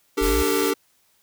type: chord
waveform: square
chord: D suspended fourth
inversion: none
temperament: equal with one note detuned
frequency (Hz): 293.7 / 392 / 451.6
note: D4 / G4 / A4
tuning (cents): 0 / 0 / +45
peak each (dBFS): -26 / -24 / -25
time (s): 0.17-0.74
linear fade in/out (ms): 10
type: linear sweep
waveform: sine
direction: up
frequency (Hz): 36.7 to 65.2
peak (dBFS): -22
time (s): 0.21-0.43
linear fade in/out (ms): 10
type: noise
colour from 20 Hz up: white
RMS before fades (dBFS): -30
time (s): 0.22-0.71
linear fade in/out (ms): 10
effects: white hiss -63 dBFS RMS until 1.22 s